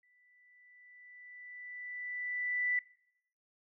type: tone with exponential growth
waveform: sine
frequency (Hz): 1979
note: B6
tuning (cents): +3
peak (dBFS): -28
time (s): 0.03-2.79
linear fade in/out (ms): 2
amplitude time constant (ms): 600
effects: noise-tail reverb RT60 0.7 s tail -20 dB re dry